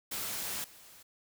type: noise with level steps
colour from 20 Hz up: white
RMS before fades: -37 / -55 dBFS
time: 0.11-1.03 s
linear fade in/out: 10 ms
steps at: 0.64 s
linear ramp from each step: 2 ms
effects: none